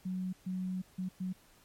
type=tone bursts at uneven times; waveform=sine; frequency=185 Hz; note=F#3; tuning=in tune; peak=-33 dBFS; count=4; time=0.05-0.33 / 0.46-0.82 / 0.98-1.09 / 1.2-1.33 s; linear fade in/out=10 ms; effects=pink hiss -63 dBFS RMS until 1.64 s + MP3 64 kbps